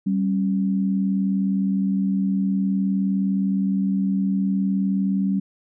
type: tone pair together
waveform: sine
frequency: 193.83 / 273.3 Hz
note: G3 / C#4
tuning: -19 / -24 cents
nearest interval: tritone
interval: 595 cents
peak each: -19 / -27 dBFS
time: 0.06-5.4 s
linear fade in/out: 10 ms
effects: none